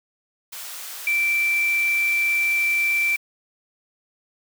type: high-pass noise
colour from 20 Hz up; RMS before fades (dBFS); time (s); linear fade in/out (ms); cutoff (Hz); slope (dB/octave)
white; -35; 0.52-3.17; 10; 730; 12
type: tone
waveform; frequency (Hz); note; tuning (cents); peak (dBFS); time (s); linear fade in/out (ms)
sine; 2341; D7; -6; -18; 1.07-3.16; 2
effects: none